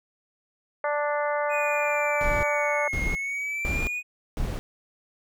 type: harmonic tone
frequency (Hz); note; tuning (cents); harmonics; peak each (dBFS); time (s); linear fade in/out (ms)
293.7; D4; 0; 2 / 3 / 4 / 5 / 6 / 7; -26 / -30 / -32 / -34 / -36 / -37; 0.84-2.88; 2
type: exponential two-way sweep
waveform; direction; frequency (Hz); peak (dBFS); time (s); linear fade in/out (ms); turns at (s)
triangle; down then up; 2489 to 2141 to 2489; -26; 1.49-4.03; 50; 3.03
type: noise bursts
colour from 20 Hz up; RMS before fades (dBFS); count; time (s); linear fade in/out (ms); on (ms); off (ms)
brown; -28; 4; 2.21-4.59; 0; 220; 500
effects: none